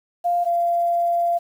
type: tone pair in turn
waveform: sine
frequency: 698.5 / 689.3 Hz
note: F5 / F5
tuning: 0 / -23 cents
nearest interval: unison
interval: 23 cents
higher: first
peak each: -17 dBFS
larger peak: neither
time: 0.24-0.45 / 0.45-1.39 s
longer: second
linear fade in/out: 20 ms
effects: 8-bit